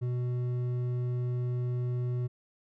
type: tone with hard clipping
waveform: triangle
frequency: 123.47 Hz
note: B2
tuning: in tune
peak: -30 dBFS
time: 0.01-2.28 s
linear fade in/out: 20 ms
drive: 10 dB
effects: none